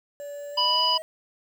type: tone with pitch glide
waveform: triangle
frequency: 577 to 636.5 Hz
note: D5 to D#5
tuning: -31 to +39 cents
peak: -32 dBFS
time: 0.2-1.02 s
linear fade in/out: 0 ms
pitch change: +170 cents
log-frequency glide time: 0.51-0.83 s
type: harmonic tone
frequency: 987.8 Hz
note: B5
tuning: in tune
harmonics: 1 / 3 / 5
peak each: -24 / -24 / -24 dBFS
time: 0.57-0.98 s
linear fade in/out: 10 ms
effects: 8-bit